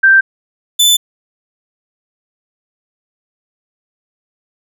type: tone pair in turn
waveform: sine / sawtooth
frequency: 1568 / 3510 Hz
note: G6 / A7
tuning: 0 / -5 cents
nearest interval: octave + major second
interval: 1395 cents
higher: second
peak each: -4 dBFS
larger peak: neither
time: 0.03-0.21 / 0.79-0.97 s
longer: neither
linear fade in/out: 10 ms
effects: none